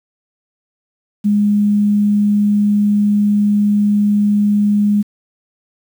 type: tone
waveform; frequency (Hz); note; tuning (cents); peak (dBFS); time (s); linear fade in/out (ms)
sine; 206.4; G#3; -10; -10; 1.24-5.03; 20
effects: 7-bit